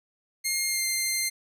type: tone with pitch glide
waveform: 10% pulse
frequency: 2128 to 2096 Hz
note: C7 to C7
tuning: +29 to +2 cents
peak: -16 dBFS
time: 0.44-1.3 s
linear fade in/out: 20 ms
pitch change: -27 cents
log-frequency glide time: 0.67-0.85 s
effects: resampled to 32000 Hz